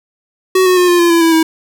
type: tone with pitch steps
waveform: square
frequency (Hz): 374.3 / 366.4 / 358.6 / 351.1 / 343.6 / 336.4 / 329.3 / 322.3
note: F#4 / F#4 / F4 / F4 / F4 / E4 / E4 / E4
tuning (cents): +20 / -17 / +46 / +9 / -28 / +35 / -2 / -39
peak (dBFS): -8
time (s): 0.55-1.43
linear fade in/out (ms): 5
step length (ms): 110
effects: none

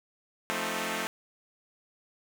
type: chord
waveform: 5% pulse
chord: F dominant seventh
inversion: none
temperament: equal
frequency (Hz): 174.61 / 220 / 261.6 / 311.1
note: F3 / A3 / C4 / Eb4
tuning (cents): 0 / 0 / 0 / 0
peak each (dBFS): -26 / -22 / -27 / -26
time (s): 0.5-1.07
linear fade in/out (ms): 0
effects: none

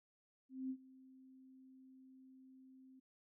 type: tone with ADSR envelope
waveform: sine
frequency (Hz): 261.6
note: C4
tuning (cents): 0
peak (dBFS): -38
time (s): 0.49-3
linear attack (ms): 210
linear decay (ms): 67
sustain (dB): -21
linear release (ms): 10
effects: none

